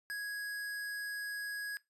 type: tone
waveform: square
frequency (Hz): 1661.2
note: G#6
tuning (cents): 0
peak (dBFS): -38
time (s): 0.1-1.77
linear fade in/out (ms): 0
effects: noise-tail reverb RT60 0.2 s tail -21 dB re dry + resampled to 32000 Hz